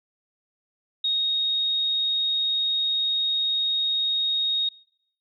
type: tone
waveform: sine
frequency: 3738 Hz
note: A#7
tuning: 4 cents sharp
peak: -21 dBFS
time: 1.04-4.69 s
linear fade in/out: 5 ms
effects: noise-tail reverb RT60 0.8 s tail -25 dB re dry